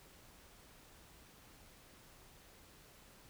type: silence
effects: pink hiss -61 dBFS RMS until 3.29 s